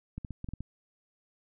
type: clicks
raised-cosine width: 5 ms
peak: -25 dBFS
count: 7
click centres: 0.18 / 0.248 / 0.307 / 0.444 / 0.488 / 0.536 / 0.606 s
effects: none